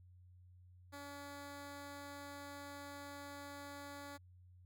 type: tone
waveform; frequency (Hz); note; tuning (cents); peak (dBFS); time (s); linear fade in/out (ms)
10% pulse; 284.5; C#4; +45; -40; 0.92-4.18; 20
effects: added 90 Hz sine -59 dBFS peak until 4.65 s